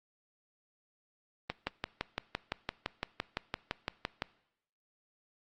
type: click train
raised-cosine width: 0.3 ms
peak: -16 dBFS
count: 17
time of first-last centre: 1.5-4.221 s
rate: 5.88 Hz
effects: noise-tail reverb RT60 0.8 s tail -21 dB re dry + Opus 24 kbps